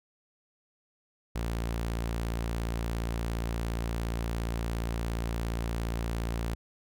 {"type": "tone", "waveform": "sawtooth", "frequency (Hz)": 57.2, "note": "A#1", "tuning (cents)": -32, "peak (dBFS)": -26, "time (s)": [1.35, 6.55], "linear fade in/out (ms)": 10, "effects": []}